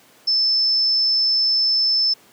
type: tone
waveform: sine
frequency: 5270 Hz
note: E8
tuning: 1 cent flat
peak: -15 dBFS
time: 0.27-2.14 s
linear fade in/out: 10 ms
effects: pink hiss -51 dBFS RMS until 2.32 s + high-pass 200 Hz 12 dB/octave